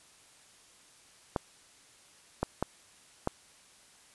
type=clicks; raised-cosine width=1 ms; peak=-14 dBFS; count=4; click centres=1.362 / 2.43 / 2.626 / 3.274 s; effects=white hiss -59 dBFS RMS until 4.14 s + resampled to 24000 Hz